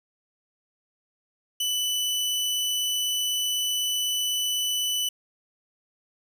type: tone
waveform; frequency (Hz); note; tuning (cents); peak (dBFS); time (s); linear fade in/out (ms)
sawtooth; 2984; F#7; +14; -21; 1.6-5.09; 5
effects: none